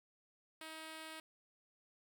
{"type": "tone", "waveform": "5% pulse", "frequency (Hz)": 317.5, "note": "D#4", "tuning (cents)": 35, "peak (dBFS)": -36, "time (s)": [0.61, 1.2], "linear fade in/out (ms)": 2, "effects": []}